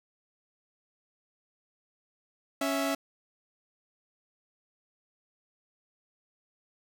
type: tone pair together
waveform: sawtooth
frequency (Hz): 277.2 / 659.3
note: C#4 / E5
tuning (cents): 0 / 0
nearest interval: octave + minor third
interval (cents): 1500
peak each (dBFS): -26 / -27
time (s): 2.61-2.95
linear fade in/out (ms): 5
effects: none